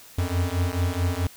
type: beating tone pair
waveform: square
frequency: 86.5 / 91.1 Hz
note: F2 / F#2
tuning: -16 / -26 cents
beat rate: 4.6 Hz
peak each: -26 dBFS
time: 0.18-1.27 s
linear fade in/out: 5 ms
effects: white hiss -48 dBFS RMS until 1.36 s